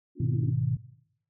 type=band-pass noise; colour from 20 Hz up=pink; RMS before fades=-39 dBFS; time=0.15-0.54 s; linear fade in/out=50 ms; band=230 to 360 Hz; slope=96 dB/octave
type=chord; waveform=sine; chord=G# minor; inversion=none; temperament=just; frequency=103.83 / 124.59 / 155.74 Hz; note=G#2 / B2 / D#3; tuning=0 / +16 / +2 cents; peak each=-32 / -26 / -30 dBFS; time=0.2-0.77 s; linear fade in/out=5 ms
effects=noise-tail reverb RT60 0.8 s tail -19 dB re dry